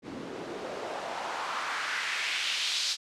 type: noise with band-pass filter sweep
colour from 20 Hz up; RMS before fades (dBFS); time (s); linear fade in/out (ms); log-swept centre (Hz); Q
white; -33; 0.02-2.97; 50; 240 to 4600; 1.8
effects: low-pass 7000 Hz 12 dB/octave